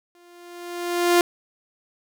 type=tone with exponential growth; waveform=sawtooth; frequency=349.2 Hz; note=F4; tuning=in tune; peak=-9 dBFS; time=0.15-1.21 s; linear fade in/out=1 ms; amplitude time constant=230 ms; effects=none